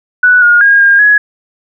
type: tone with pitch steps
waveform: sine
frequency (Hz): 1481 / 1430 / 1628 / 1614 / 1678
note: F#6 / F6 / G#6 / G#6 / G#6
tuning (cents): +1 / +41 / -35 / -50 / +17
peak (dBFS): -3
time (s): 0.23-1.18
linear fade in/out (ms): 5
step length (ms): 190
effects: none